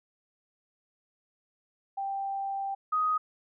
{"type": "tone pair in turn", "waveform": "sine", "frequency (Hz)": [786, 1251.2], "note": ["G5", "D#6"], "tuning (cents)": [4, 9], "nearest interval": "minor sixth", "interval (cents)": 805, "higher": "second", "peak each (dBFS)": [-30, -24], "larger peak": "second", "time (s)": [[1.97, 2.75], [2.92, 3.18]], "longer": "first", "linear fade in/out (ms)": 10, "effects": []}